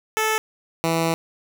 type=tone pair in turn; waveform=10% pulse; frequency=436.7 / 164.57 Hz; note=A4 / E3; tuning=-13 / -3 cents; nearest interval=octave + perfect fourth; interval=1690 cents; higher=first; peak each=-11 dBFS; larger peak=neither; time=0.17-0.38 / 0.84-1.14 s; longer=second; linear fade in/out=0 ms; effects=none